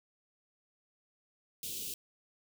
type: band-stop noise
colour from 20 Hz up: white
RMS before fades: -40 dBFS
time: 1.63-1.94 s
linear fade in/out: 2 ms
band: 470 to 2700 Hz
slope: 48 dB/octave
effects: none